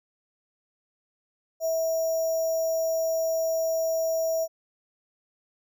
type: tone with sample-and-hold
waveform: sine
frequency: 650 Hz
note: E5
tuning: 24 cents flat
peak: -23 dBFS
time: 1.6-4.48 s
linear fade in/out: 50 ms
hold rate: 6300 Hz
effects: none